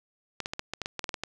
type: clicks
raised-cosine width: 0.2 ms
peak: -15 dBFS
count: 12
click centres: 0.403 / 0.459 / 0.535 / 0.594 / 0.736 / 0.817 / 0.859 / 0.993 / 1.042 / 1.092 / 1.142 / 1.236 s
effects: none